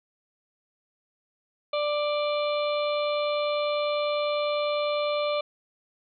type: harmonic tone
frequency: 590 Hz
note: D5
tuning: 8 cents sharp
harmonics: 1 / 2 / 4 / 5 / 6 / 7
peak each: -25 / -32 / -36 / -41 / -37 / -41 dBFS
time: 1.73-5.41 s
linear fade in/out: 5 ms
effects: none